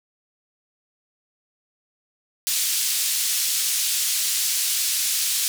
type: band-pass noise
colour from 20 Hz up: white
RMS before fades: -23 dBFS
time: 2.47-5.48 s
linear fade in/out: 0 ms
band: 3300 to 11000 Hz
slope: 12 dB/octave
effects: none